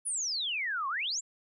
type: exponential two-way sweep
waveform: sine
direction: down then up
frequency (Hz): 10380 to 1049 to 7780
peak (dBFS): -30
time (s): 0.05-1.21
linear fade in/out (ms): 20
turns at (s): 0.88
effects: none